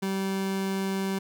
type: tone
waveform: 30% pulse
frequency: 193.2 Hz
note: G3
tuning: 25 cents flat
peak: -24 dBFS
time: 0.02-1.19 s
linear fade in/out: 10 ms
effects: none